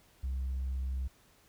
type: tone with tanh clipping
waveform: triangle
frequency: 65.41 Hz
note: C2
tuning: in tune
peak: -32 dBFS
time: 0.23-1.08 s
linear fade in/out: 10 ms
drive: 6 dB
effects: pink hiss -64 dBFS RMS until 1.48 s